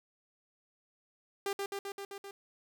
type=tone with echo; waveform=sawtooth; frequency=397.6 Hz; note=G4; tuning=25 cents sharp; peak=-28 dBFS; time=1.46-1.53 s; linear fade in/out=2 ms; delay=130 ms; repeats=6; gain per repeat=-2 dB; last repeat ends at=2.31 s; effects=none